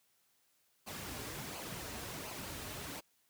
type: noise with flanger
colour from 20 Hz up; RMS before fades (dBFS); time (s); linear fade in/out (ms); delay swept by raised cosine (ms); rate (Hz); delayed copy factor
pink; -44; 0.86-3.01; 20; 0.54 to 6.04; 1.4; -0.55
effects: white hiss -74 dBFS RMS until 3.29 s + high-pass 60 Hz 12 dB/octave